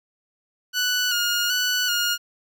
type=tone with vibrato; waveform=15% pulse; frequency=1455 Hz; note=F#6; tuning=29 cents flat; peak=-14 dBFS; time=0.73-2.18 s; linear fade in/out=50 ms; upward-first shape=square; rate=1.3 Hz; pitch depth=35 cents each way; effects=none